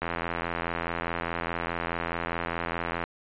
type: click train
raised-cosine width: 0.5 ms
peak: -14 dBFS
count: 257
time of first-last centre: 0.02-3.039 s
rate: 84.8 Hz
effects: resampled to 8000 Hz